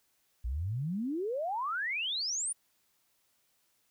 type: exponential sweep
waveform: sine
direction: up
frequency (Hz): 55 to 9760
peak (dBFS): -31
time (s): 0.44-2.53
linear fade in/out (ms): 10
effects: white hiss -73 dBFS RMS until 3.9 s